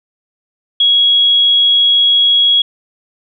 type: tone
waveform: sine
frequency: 3322 Hz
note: G#7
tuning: in tune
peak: -7 dBFS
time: 0.8-2.62 s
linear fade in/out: 5 ms
effects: none